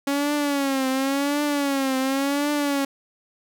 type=tone with vibrato; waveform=sawtooth; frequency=277.6 Hz; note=C#4; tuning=3 cents sharp; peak=-17 dBFS; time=0.07-2.85 s; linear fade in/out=5 ms; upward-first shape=triangle; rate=0.92 Hz; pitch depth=110 cents each way; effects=none